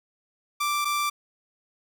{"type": "tone pair in turn", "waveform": "sawtooth", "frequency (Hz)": [1174.7, 1174.7], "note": ["D6", "D6"], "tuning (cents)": [0, 0], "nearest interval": "unison", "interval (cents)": 0, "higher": "neither", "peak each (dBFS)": -20, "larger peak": "neither", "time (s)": [[0.6, 0.85], [0.85, 1.1]], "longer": "neither", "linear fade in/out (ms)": 10, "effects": []}